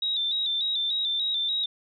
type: tone with vibrato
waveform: sine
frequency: 3685 Hz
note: A#7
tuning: 21 cents flat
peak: -24 dBFS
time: 0.02-1.66 s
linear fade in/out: 5 ms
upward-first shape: square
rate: 3.4 Hz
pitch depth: 59 cents each way
effects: none

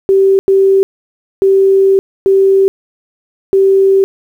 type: tone bursts at uneven times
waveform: sine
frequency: 387.8 Hz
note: G4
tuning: 19 cents flat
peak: -5 dBFS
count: 5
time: 0.09-0.39 / 0.48-0.83 / 1.42-1.99 / 2.26-2.68 / 3.53-4.04 s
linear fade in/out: 0 ms
effects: 7-bit

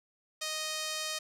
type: tone with band-pass filter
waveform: sawtooth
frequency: 622.3 Hz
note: D#5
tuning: in tune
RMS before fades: -36 dBFS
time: 0.41-1.19 s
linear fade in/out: 10 ms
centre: 5400 Hz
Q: 0.96
effects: none

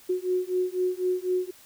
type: beating tone pair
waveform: sine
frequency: 363.7 / 367.7 Hz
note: F#4 / F#4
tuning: -30 / -11 cents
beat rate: 4 Hz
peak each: -27 / -27 dBFS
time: 0.09-1.51 s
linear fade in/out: 10 ms
effects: white hiss -53 dBFS RMS until 1.65 s

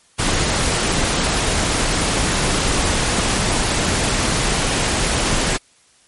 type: noise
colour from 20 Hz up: pink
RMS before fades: -18 dBFS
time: 0.18-5.58 s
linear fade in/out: 20 ms
effects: white hiss -54 dBFS RMS until 6.07 s + MP3 48 kbps

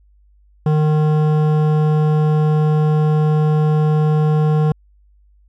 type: tone with hard clipping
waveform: sine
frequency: 153.1 Hz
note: D#3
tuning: 28 cents flat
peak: -14 dBFS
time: 0.66-4.72 s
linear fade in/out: 2 ms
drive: 13 dB
effects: added 50 Hz sine -49 dBFS peak until 5.48 s

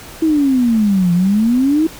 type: exponential two-way sweep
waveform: sine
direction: down then up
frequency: 327.5 to 170.9 to 327.5 Hz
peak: -10 dBFS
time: 0.22-1.87 s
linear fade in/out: 5 ms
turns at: 1.13 s
effects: pink hiss -35 dBFS RMS until 1.99 s

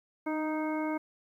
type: harmonic tone with a mistuned harmonic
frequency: 311.1 Hz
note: D#4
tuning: in tune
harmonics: 1 / 2 / 3 / 4 / 5 / 7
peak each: -31 / -37 / -38 / -44 / -45 / -43 dBFS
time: 0.26-0.98 s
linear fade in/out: 10 ms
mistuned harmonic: 1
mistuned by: -18 cents
effects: 11-bit

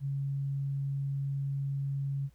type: tone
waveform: sine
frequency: 138.59 Hz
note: C#3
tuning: in tune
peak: -30 dBFS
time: 0-2.3 s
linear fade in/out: 50 ms
effects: added 60 Hz sine -60 dBFS peak until 2.34 s + pink hiss -71 dBFS RMS until 2.34 s

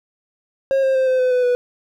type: tone with pitch steps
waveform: triangle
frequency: 540 / 531.6 / 523.4 / 515.3 / 507.3 / 499.5 / 491.8 Hz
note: C#5 / C5 / C5 / C5 / B4 / B4 / B4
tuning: -45 / +27 / 0 / -27 / +46 / +20 / -7 cents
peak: -12 dBFS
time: 0.71-1.55 s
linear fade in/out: 0 ms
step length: 120 ms
effects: none

